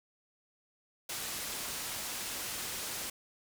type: low-pass noise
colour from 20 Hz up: white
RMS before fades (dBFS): -39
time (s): 1.09-3.1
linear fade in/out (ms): 5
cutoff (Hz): 12000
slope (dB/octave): 12
effects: none